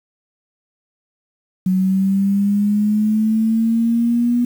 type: linear sweep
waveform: sine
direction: up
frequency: 185 to 242.9 Hz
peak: -13 dBFS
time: 1.66-4.45 s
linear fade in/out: 5 ms
effects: 7-bit